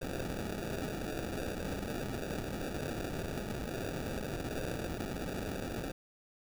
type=noise with sample-and-hold; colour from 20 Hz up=white; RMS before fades=-38 dBFS; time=0.01-5.92 s; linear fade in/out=10 ms; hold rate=1050 Hz; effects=none